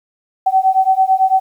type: beating tone pair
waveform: sine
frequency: 757 / 766 Hz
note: F#5 / G5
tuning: +39 / -40 cents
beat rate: 9 Hz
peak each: -13 dBFS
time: 0.46-1.4 s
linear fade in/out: 10 ms
effects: 8-bit